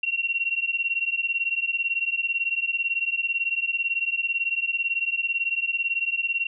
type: beating tone pair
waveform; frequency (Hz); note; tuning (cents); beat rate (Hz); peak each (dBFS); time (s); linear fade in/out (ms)
sine; 2733 / 2751; F7 / F7; -38 / -27; 18; -26; 0.03-6.47; 5
effects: none